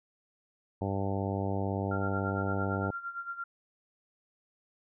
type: harmonic tone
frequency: 98 Hz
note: G2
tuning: in tune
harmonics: 1 / 2 / 3 / 4 / 5 / 6 / 7 / 8 / 9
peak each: -33 / -36 / -38 / -39 / -40 / -41 / -41 / -42 / -43 dBFS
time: 0.81-2.91 s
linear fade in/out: 5 ms
type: tone with tremolo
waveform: sine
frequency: 1384 Hz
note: F6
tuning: 16 cents flat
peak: -33 dBFS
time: 1.91-3.44 s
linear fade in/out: 5 ms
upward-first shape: sine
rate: 8.8 Hz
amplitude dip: 75%
effects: none